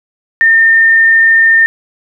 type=tone; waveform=sine; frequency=1813 Hz; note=A#6; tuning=49 cents flat; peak=-4 dBFS; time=0.41-1.66 s; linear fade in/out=0 ms; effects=none